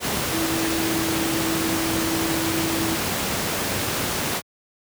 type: tone in noise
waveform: sine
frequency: 326.8 Hz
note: E4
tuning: 15 cents flat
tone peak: -24 dBFS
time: 0.3-2.98 s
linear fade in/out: 50 ms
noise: pink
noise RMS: -24 dBFS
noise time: 0-4.42 s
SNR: -3 dB
effects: high-pass 100 Hz 12 dB/octave